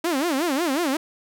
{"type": "tone with vibrato", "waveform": "sawtooth", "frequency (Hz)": 304.7, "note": "D#4", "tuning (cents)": -36, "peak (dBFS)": -17, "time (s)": [0.04, 0.97], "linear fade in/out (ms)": 5, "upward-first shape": "sine", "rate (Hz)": 5.5, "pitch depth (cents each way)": 270, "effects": []}